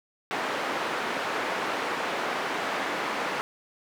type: band-pass noise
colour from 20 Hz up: white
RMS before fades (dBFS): -30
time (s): 0.31-3.41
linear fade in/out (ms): 0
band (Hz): 280 to 1600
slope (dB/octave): 12
effects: none